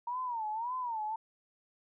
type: tone with vibrato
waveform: sine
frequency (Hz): 932.3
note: A#5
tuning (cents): 0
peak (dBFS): -33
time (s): 0.07-1.16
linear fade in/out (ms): 5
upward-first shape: sine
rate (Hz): 1.8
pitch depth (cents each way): 160
effects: none